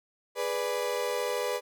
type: chord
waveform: 35% pulse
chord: G# diminished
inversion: none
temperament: equal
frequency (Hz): 415.3 / 493.9 / 587.3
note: G#4 / B4 / D5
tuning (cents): 0 / 0 / 0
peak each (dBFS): -33 / -29 / -33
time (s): 0.35-1.61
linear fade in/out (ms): 50
effects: none